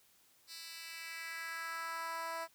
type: tone with high-pass filter sweep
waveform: 10% pulse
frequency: 329.6 Hz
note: E4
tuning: in tune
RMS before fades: -43 dBFS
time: 0.47-2.48 s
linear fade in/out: 50 ms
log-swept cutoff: 4000 to 720 Hz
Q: 2.1
effects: white hiss -68 dBFS RMS until 2.54 s